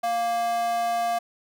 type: tone with high-pass filter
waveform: square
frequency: 233.1 Hz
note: A#3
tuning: in tune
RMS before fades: -25 dBFS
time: 0.03-1.19 s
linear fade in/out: 10 ms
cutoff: 760 Hz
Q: 6.3
effects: none